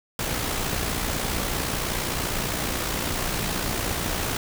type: noise with amplitude modulation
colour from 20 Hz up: pink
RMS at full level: -25 dBFS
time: 0.19-4.37 s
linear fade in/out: 2 ms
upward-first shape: sine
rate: 59.7 Hz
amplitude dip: 45%
effects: none